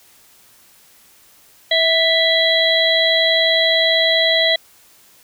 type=harmonic tone with a mistuned harmonic; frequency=659.3 Hz; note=E5; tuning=in tune; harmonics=1 / 3 / 5 / 6; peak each=-18 / -18 / -18 / -18 dBFS; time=1.71-4.56 s; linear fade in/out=5 ms; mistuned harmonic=1; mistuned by=-23 cents; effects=white hiss -50 dBFS RMS until 5.23 s